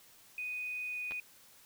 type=tone with pitch glide; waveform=sine; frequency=2489 to 2475 Hz; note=D#7 to D#7; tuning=0 to -10 cents; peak=-36 dBFS; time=0.38-1.2 s; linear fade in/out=2 ms; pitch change=-10 cents; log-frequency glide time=0.85-1.03 s
type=clicks; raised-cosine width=0.3 ms; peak=-29 dBFS; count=2; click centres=1.11 / 1.12 s
effects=white hiss -60 dBFS RMS until 1.65 s